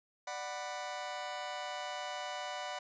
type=chord; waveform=sawtooth; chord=B minor; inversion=first; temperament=just; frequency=592.7 / 740.8 / 987.8 Hz; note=D5 / F#5 / B5; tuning=+16 / +2 / 0 cents; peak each=-40 / -38 / -40 dBFS; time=0.27-2.79 s; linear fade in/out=5 ms; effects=resampled to 16000 Hz